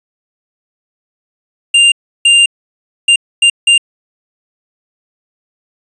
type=tone bursts at uneven times; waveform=square; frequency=2794 Hz; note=F7; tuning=in tune; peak=-5 dBFS; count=5; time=1.74-1.92 / 2.25-2.46 / 3.08-3.16 / 3.42-3.5 / 3.67-3.78 s; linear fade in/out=5 ms; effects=resampled to 22050 Hz